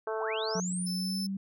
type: harmonic tone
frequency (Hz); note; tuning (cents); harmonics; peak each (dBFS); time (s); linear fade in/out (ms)
219.7; A3; -2; 2 / 3 / 4 / 5 / 6 / 7; -33 / -37 / -39 / -41 / -43 / -44; 0.07-0.6; 2
type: linear sweep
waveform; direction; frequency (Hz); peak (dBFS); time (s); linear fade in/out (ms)
sine; up; 611 to 9956; -35; 0.2-0.87; 10
type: tone with pitch glide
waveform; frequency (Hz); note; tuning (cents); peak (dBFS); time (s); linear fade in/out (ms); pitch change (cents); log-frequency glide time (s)
sine; 181.3 to 194.31; F#3 to G3; -35 to -15; -31; 0.55-1.37; 5; +120; 0.9-1.22
type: tone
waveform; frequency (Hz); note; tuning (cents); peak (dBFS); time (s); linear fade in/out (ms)
40% pulse; 5270; E8; -1; -34; 0.86-1.27; 10
effects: none